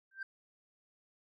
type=tone with exponential growth; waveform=sine; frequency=1568 Hz; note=G6; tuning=in tune; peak=-33 dBFS; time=0.11-0.23 s; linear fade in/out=5 ms; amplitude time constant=26 ms; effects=tanh soft clip ceiling -35 dBFS